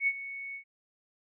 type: tone with ADSR envelope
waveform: sine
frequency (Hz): 2217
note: C#7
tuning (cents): 0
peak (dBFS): -22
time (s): 0-0.64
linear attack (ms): 72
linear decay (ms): 51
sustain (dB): -15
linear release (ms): 91
effects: none